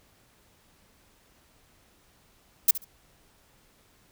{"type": "noise with echo", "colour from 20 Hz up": "violet", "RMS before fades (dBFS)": -17, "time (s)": [2.68, 2.71], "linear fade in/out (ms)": 5, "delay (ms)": 68, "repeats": 2, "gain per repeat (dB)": -15, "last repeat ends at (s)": 2.846, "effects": ["pink hiss -62 dBFS RMS until 4.11 s"]}